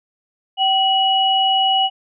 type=tone pair together; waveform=sine; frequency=769 / 2920 Hz; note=G5 / F#7; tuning=-33 / -24 cents; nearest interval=octave + major seventh; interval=2309 cents; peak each=-16 dBFS; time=0.57-1.9 s; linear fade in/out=50 ms; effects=none